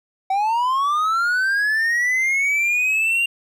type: linear sweep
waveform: triangle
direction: up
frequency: 755 to 2794 Hz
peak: -15 dBFS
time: 0.3-3.26 s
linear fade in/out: 5 ms
effects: none